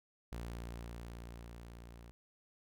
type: tone with level ramp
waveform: sawtooth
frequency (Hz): 58.3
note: A#1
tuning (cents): +1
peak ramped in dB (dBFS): -37 to -48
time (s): 0.32-2.11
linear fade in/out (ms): 0
effects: none